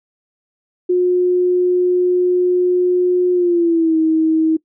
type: tone with pitch glide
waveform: sine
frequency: 360 to 318.9 Hz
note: F#4 to D#4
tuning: -47 to +43 cents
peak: -11 dBFS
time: 0.89-4.57 s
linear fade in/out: 10 ms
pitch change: -210 cents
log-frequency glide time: 3.33-3.97 s
effects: noise-tail reverb RT60 0.1 s tail -21 dB re dry